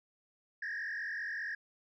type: tone with frequency modulation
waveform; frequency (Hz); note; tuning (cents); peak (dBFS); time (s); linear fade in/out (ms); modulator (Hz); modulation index
sine; 1753; A6; -7; -34; 0.62-1.55; 5; 45; 2.8
effects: tanh soft clip ceiling -34 dBFS